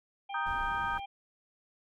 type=harmonic tone; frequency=795 Hz; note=G5; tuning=24 cents sharp; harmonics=1 / 3 / 4; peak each=-38 / -48 / -50 dBFS; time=0.29-1.06 s; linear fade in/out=10 ms
type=chord; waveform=sine; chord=Eb major; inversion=second; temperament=equal; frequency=932.3 / 1244.5 / 1568 Hz; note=Bb5 / Eb6 / G6; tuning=0 / 0 / 0 cents; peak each=-35 dBFS; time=0.34-0.98 s; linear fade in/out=5 ms
type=noise; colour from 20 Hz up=brown; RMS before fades=-43 dBFS; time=0.46-1 s; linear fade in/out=5 ms
effects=none